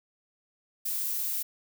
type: noise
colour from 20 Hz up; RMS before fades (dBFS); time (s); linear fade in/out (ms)
violet; -31; 0.85-1.43; 10
effects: none